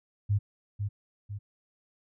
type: tone with echo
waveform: sine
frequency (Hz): 102.1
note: G#2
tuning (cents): -29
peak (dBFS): -22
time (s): 0.29-0.39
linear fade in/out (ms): 20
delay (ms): 500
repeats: 2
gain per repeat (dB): -6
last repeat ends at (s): 1.39
effects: none